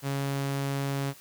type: tone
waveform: sawtooth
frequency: 138.59 Hz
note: C#3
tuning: in tune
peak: -24 dBFS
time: 0.02-1.14 s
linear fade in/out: 50 ms
effects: white hiss -52 dBFS RMS until 1.2 s